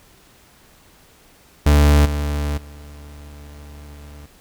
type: tone with level steps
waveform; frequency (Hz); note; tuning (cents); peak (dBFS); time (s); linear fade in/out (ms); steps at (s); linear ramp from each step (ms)
40% pulse; 73.2; D2; -5; -9 / -19 / -36; 1.66-4.26; 5; 2.05 / 2.57; 10
effects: pink hiss -51 dBFS RMS until 4.4 s